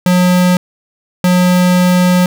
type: tone pair in turn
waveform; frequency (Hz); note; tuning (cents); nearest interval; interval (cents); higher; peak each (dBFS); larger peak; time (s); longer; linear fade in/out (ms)
square; 180.3 / 180.3; F#3 / F#3; -45 / -45; unison; 0; neither; -8; neither; 0.06-0.57 / 1.24-2.26; second; 2
effects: none